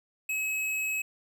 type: tone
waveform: square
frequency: 2565 Hz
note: E7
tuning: 48 cents flat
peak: -29 dBFS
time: 0.29-1.02 s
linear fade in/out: 5 ms
effects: none